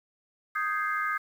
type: chord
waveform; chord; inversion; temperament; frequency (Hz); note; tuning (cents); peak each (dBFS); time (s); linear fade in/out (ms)
sine; Ab major seventh; second; equal; 1244.5 / 1568 / 1661.2 / 2093; Eb6 / G6 / Ab6 / C7; 0 / 0 / 0 / 0; -29 / -33 / -35 / -35; 0.55-1.18; 10
effects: 9-bit